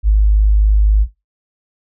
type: tone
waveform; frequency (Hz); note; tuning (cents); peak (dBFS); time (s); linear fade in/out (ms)
sine; 51.91; G#1; 0; -7; 0.03-1.07; 50
effects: noise-tail reverb RT60 0.2 s tail -17 dB re dry